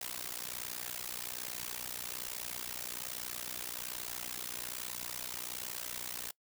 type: noise with amplitude modulation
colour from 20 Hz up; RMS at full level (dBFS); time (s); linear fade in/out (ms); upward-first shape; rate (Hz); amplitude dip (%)
white; -37; 0.01-6.31; 5; sine; 61.2; 100
effects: noise-tail reverb RT60 0.1 s tail -23 dB re dry